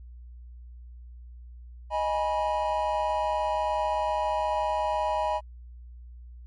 triangle chord, G# minor, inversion second, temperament equal with one note detuned, 622.3 / 830.6 / 973 Hz, D#5 / G#5 / B5, 0 / 0 / -26 cents, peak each -27 dBFS, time 1.9-5.41 s, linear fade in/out 50 ms, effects added 60 Hz sine -42 dBFS peak until 6.46 s + MP3 48 kbps

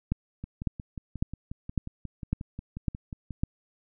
two click trains, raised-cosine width 5 ms, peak -24 / -13 dBFS, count 17 / 7, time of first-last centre 0.44-3.307 / 0.12-3.435 s, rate 5.58 / 1.81 Hz, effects none

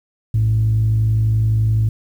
sine tone pair together, 58.27 / 110 Hz, A#1 / A2, 0 / 0 cents, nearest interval major seventh, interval 1100 cents, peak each -22 / -12 dBFS, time 0.34-1.89 s, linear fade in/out 5 ms, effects tanh soft clip ceiling -9 dBFS + 8-bit

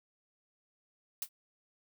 blue noise with exponential decay, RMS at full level -31 dBFS, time 1.22-1.29 s, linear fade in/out 2 ms, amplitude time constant 15 ms, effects none

